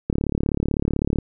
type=click train; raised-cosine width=3 ms; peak=-8 dBFS; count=40; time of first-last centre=0.1-1.186 s; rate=35.9 Hz; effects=none